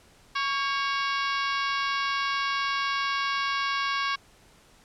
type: harmonic tone with a mistuned harmonic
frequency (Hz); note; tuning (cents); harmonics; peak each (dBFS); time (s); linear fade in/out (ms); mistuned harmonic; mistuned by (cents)
557; C#5; +8; 2 / 3 / 4 / 5 / 6 / 7 / 8 / 9 / 10; -28 / -32 / -34 / -36 / -38 / -39 / -40 / -41 / -42; 0.35-4.16; 10; 3; -52
effects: pink hiss -57 dBFS RMS until 4.84 s + low-pass 10000 Hz 12 dB/octave